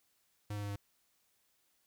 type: tone with pitch steps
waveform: square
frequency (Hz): 103.83 / 102.87 / 101.93 / 100.99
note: G#2 / G#2 / G#2 / G#2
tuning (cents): 0 / -16 / -32 / -48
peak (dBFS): -38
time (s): 0.5-0.76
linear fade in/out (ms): 5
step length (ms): 65
effects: white hiss -75 dBFS RMS until 1.86 s